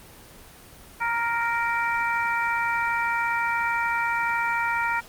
harmonic tone, 466.2 Hz, A#4, in tune, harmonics 2 / 3 / 4 / 5, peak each -26 / -27 / -30 / -30 dBFS, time 1-5.01 s, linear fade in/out 20 ms, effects pink hiss -47 dBFS RMS until 5.08 s + Opus 24 kbps

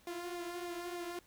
sawtooth tone with flanger, 349.2 Hz, F4, in tune, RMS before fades -42 dBFS, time 0.07-1.19 s, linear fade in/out 2 ms, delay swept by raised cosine 0.64 to 5.44 ms, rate 3.3 Hz, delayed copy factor -0.5, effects pink hiss -65 dBFS RMS until 1.26 s

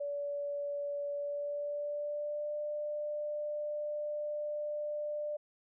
sine tone with pitch glide, 574 to 595.3 Hz, D5 to D5, -40 to +23 cents, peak -34 dBFS, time 0-5.37 s, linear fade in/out 10 ms, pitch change +63 cents, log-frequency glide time 1.13-2.55 s, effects none

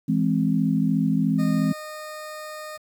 sine chord, E augmented, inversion none, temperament equal, 164.81 / 207.7 / 261.6 Hz, E3 / G#3 / B#3, 0 / 0 / 0 cents, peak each -23 dBFS, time 0.08-1.73 s, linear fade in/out 10 ms
20% pulse tone, 614 Hz, D#5, 23 cents flat, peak -29 dBFS, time 1.38-2.78 s, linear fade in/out 20 ms
effects 9-bit

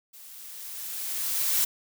blue noise with level ramp, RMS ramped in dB -48 to -23 dBFS, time 0.13-1.65 s, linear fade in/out 10 ms, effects none

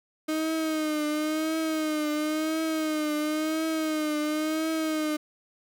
35% pulse tone with vibrato, 310.3 Hz, D#4, 5 cents flat, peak -24 dBFS, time 0.28-5.17 s, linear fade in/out 10 ms, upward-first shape triangle, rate 0.96 Hz, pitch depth 62 cents each way, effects none

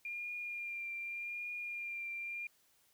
sine tone with vibrato, 2400 Hz, D7, 37 cents sharp, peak -39 dBFS, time 0.05-2.47 s, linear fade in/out 2 ms, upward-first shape triangle, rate 0.85 Hz, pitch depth 25 cents each way, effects white hiss -71 dBFS RMS until 2.93 s

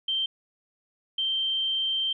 sine tone pair in turn, 3136 / 3136 Hz, G7 / G7, 0 / 0 cents, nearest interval unison, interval 0 cents, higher neither, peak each -24 dBFS, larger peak neither, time 0.08-0.26 / 1.18-2.13 s, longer second, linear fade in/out 5 ms, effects none

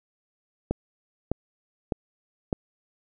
click train, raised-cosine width 2 ms, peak -11 dBFS, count 4, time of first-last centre 0.71-2.528 s, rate 1.65 Hz, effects none

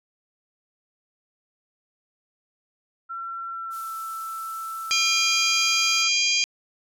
sine tone with pitch glide, 1355 to 1327.9 Hz, E6 to E6, +47 to +12 cents, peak -30 dBFS, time 3.09-6.09 s, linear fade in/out 20 ms, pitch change -35 cents, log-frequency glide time 3.52-3.96 s
violet noise, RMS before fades -38 dBFS, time 3.7-6.05 s, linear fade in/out 50 ms
harmonic tone, 803 Hz, G5, 41 cents sharp, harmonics 3 / 4 / 5 / 6 / 7 / 8 / 9, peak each -24 / -26 / -35 / -24 / -35 / -27 / -34 dBFS, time 4.91-6.44 s, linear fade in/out 0 ms
effects low-pass 12000 Hz 12 dB/octave

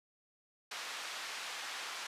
pink band-pass noise, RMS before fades -43 dBFS, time 0.71-2.07 s, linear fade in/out 5 ms, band 1100 to 5800 Hz, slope 12 dB/octave, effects resampled to 32000 Hz

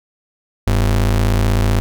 square ring-modulated tone, 73.42 Hz, D2, in tune, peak -10 dBFS, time 0.67-1.8 s, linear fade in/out 0 ms, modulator 28 Hz, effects none

